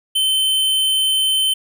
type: tone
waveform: square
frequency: 3078 Hz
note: G7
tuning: 32 cents flat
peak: -15 dBFS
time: 0.15-1.54 s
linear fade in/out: 10 ms
effects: none